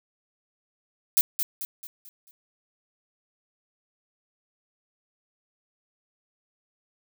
violet noise with echo, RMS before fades -19 dBFS, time 1.17-1.21 s, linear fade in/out 0 ms, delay 220 ms, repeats 5, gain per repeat -7 dB, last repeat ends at 2.31 s, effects none

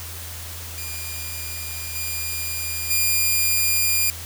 5% pulse tone with level steps, 2412 Hz, D7, 46 cents sharp, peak -21 / -16 / -8 dBFS, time 0.78-4.1 s, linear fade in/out 0 ms, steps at 1.95 / 2.9 s, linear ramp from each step 10 ms, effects added 84 Hz sine -36 dBFS peak until 4.25 s + white hiss -36 dBFS RMS until 4.25 s

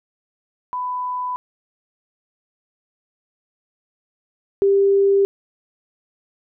sine tone pair in turn, 997 / 395.7 Hz, B5 / G4, +16 / +16 cents, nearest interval octave + major third, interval 1600 cents, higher first, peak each -22 / -12 dBFS, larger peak second, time 0.73-1.36 / 4.62-5.25 s, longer neither, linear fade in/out 0 ms, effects none

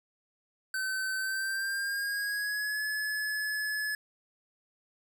square tone with pitch glide, 1533 to 1710.8 Hz, G6 to A6, -39 to -49 cents, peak -31 dBFS, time 0.74-3.95 s, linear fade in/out 2 ms, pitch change +190 cents, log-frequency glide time 1.17-2.83 s, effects none

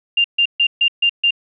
sine tone bursts, 2794 Hz, F7, in tune, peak -11 dBFS, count 6, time 0.17-1.308 s, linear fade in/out 5 ms, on 73 ms, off 140 ms, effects none

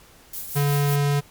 violet noise with tremolo, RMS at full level -30 dBFS, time 0.33-0.96 s, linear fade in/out 5 ms, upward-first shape triangle, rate 5.4 Hz, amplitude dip 55%
square tone, 143.3 Hz, D3, 42 cents flat, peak -19 dBFS, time 0.55-1.21 s, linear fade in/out 20 ms
effects pink hiss -51 dBFS RMS until 1.3 s + MP3 96 kbps

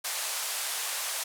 white band-pass noise, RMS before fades -33 dBFS, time 0.04-1.24 s, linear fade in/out 10 ms, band 560 to 12000 Hz, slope 24 dB/octave, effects none

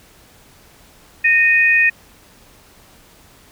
sine tone pair together, 1843.1 / 2489 Hz, A#6 / D#7, -20 / 0 cents, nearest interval perfect fourth, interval 520 cents, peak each -13 dBFS, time 1.24-1.9 s, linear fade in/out 10 ms, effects pink hiss -48 dBFS RMS until 3.51 s

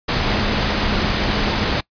sine tone in noise, 207.7 Hz, G#3, in tune, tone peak -26 dBFS, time 0.25-1.64 s, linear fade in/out 10 ms, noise pink, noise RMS -19 dBFS, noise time 0.08-1.81 s, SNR -10 dB, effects noise-tail reverb RT60 0.1 s tail -23 dB re dry + resampled to 11025 Hz

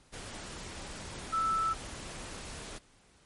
sine tone in noise, 1318.5 Hz, E6, in tune, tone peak -27 dBFS, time 1.32-1.74 s, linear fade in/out 20 ms, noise pink, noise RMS -43 dBFS, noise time 0.12-2.79 s, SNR +13 dB, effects pink hiss -63 dBFS RMS until 3.25 s + MP3 48 kbps

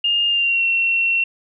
sine tone with pitch glide, 2825 to 2721 Hz, F7 to F7, +19 to -46 cents, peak -15 dBFS, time 0.04-1.24 s, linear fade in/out 5 ms, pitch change -65 cents, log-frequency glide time 0.27-0.64 s, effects none

